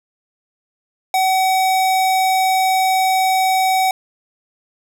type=tone; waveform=square; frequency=756 Hz; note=F#5; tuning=37 cents sharp; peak=-14 dBFS; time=1.14-3.91 s; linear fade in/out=2 ms; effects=none